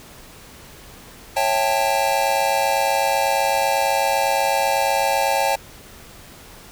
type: chord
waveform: square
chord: A dominant seventh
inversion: first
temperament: just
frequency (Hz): 550 / 660 / 792 / 880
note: C#5 / E5 / G5 / A5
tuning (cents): -14 / +2 / +18 / 0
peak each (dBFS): -24 / -27 / -22 / -23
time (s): 1.36-5.56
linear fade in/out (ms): 10
effects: pink hiss -43 dBFS RMS until 6.71 s